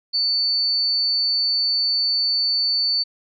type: tone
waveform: sine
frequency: 4500 Hz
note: C#8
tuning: 25 cents sharp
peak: -17 dBFS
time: 0.13-3.04 s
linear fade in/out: 20 ms
effects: MP3 96 kbps